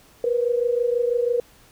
sine tone pair together, 474.8 / 500.9 Hz, A#4 / B4, +32 / +24 cents, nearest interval minor second, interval 92 cents, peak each -20 / -24 dBFS, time 0.24-1.4 s, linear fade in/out 2 ms, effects pink hiss -53 dBFS RMS until 1.71 s

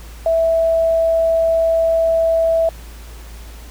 sine tone, 657 Hz, E5, 6 cents flat, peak -12 dBFS, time 0.26-2.69 s, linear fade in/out 2 ms, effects added 56 Hz sine -33 dBFS peak until 3.7 s + pink hiss -42 dBFS RMS until 3.7 s

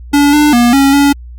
square tone with pitch steps, 287.1 / 297.3 / 239.6 / 275.3 / 283.1 Hz, D4 / D4 / A#3 / C#4 / C#4, -39 / +21 / +48 / -12 / +37 cents, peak -6 dBFS, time 0.13-1.13 s, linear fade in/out 10 ms, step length 200 ms, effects added 60 Hz sine -27 dBFS peak until 1.38 s + Opus 48 kbps

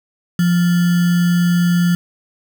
sine tone with sample-and-hold, 174.61 Hz, F3, in tune, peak -11 dBFS, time 0.39-1.95 s, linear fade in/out 2 ms, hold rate 1575 Hz, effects none

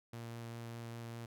sawtooth tone with vibrato, 116.54 Hz, A#2, in tune, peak -40 dBFS, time 0.13-1.26 s, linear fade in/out 5 ms, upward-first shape sine, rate 5 Hz, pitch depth 8 cents each way, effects none

